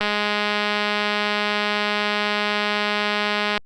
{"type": "click train", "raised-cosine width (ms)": 0.3, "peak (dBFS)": -6, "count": 743, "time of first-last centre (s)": [0.01, 3.577], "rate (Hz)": 208, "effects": ["Opus 48 kbps"]}